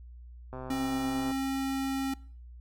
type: click train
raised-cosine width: 1 ms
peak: -27 dBFS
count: 102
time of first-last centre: 0.53-1.313 s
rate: 129 Hz
type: tone with pitch glide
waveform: square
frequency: 266.4 to 269.3 Hz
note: C4 to C#4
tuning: +31 to -50 cents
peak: -30 dBFS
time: 0.7-2.14 s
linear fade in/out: 5 ms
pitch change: +19 cents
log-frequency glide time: 1-1.5 s
effects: noise-tail reverb RT60 0.5 s tail -23 dB re dry + added 60 Hz sine -45 dBFS peak until 2.6 s